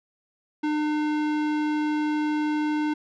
square tone with low-pass filter, 302.1 Hz, D4, 49 cents sharp, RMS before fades -25 dBFS, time 0.63-2.94 s, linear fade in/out 10 ms, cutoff 3000 Hz, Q 0.61, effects none

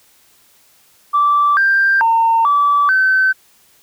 sine tone with pitch steps, 1165 / 1583 / 911 / 1154 / 1533 Hz, D6 / G6 / A#5 / D6 / G6, -14 / +17 / -40 / -31 / -39 cents, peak -9 dBFS, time 1.13-3.33 s, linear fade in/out 20 ms, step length 440 ms, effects tanh soft clip ceiling -5 dBFS + white hiss -52 dBFS RMS until 3.82 s

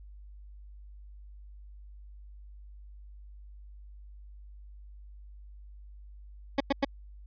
20% pulse tone bursts, 277.2 Hz, C#4, in tune, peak -18 dBFS, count 3, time 6.58-6.848 s, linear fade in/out 5 ms, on 24 ms, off 98 ms, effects added 50 Hz sine -46 dBFS peak until 7.26 s + resampled to 11025 Hz

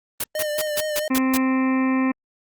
white noise bursts, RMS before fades -24 dBFS, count 7, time 0.2-1.373 s, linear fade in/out 5 ms, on 39 ms, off 150 ms
square tone with vibrato, 606 Hz, D#5, 46 cents flat, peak -24 dBFS, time 0.35-1.08 s, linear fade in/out 2 ms, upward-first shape sine, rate 4.5 Hz, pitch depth 37 cents each way
harmonic tone, 261.6 Hz, C4, in tune, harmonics 1 / 2 / 3 / 4 / 5 / 7 / 8 / 9 / 10, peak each -18 / -32 / -36 / -29 / -40 / -33 / -38 / -35 / -41 dBFS, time 1.1-2.12 s, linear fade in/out 10 ms
effects Opus 32 kbps

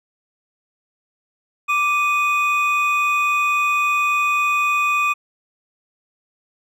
triangle tone pair together, 1174.7 / 2489 Hz, D6 / D#7, 0 / 0 cents, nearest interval octave + minor second, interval 1300 cents, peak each -17 dBFS, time 1.68-5.14 s, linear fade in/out 20 ms, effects none

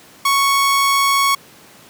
sawtooth tone, 1108.7 Hz, C#6, in tune, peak -9 dBFS, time 0.25-1.35 s, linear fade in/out 5 ms, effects pink hiss -44 dBFS RMS until 1.89 s + high-pass 150 Hz 12 dB/octave

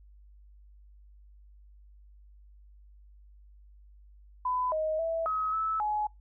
sine tone with pitch steps, 1003 / 626 / 657 / 1275 / 1306 / 844 Hz, B5 / D#5 / E5 / D#6 / E6 / G#5, +26 / +10 / -6 / +42 / -17 / +28 cents, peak -27 dBFS, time 4.45-6.07 s, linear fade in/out 5 ms, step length 270 ms, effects noise-tail reverb RT60 0.2 s tail -24 dB re dry + added 50 Hz sine -52 dBFS peak until 6.2 s

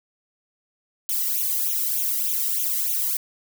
violet noise with flanger, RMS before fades -24 dBFS, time 1.09-3.17 s, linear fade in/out 2 ms, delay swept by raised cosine 0.3 to 1.04 ms, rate 3.3 Hz, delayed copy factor +0.95, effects none

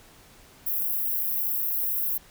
white high-pass noise, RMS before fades -27 dBFS, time 0.66-2.18 s, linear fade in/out 10 ms, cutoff 12000 Hz, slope 48 dB/octave, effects pink hiss -53 dBFS RMS until 2.3 s

